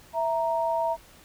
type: tone pair together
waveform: sine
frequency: 659.3 / 932.4 Hz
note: E5 / A#5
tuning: 0 / 0 cents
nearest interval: tritone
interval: 600 cents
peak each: -26 dBFS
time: 0.13-0.97 s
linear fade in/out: 50 ms
effects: pink hiss -53 dBFS RMS until 1.24 s